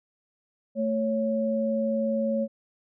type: tone pair together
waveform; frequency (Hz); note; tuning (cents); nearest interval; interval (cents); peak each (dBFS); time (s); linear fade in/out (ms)
sine; 222.1 / 554.4; A3 / C#5; +16 / 0; octave + major third; 1584; -26; 0.75-2.48; 50
effects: none